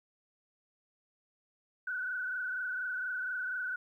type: tone with frequency modulation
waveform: sine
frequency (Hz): 1489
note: F#6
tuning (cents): +11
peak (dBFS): -33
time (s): 1.87-3.76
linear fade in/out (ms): 5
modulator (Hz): 24.2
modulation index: 1.9
effects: 12-bit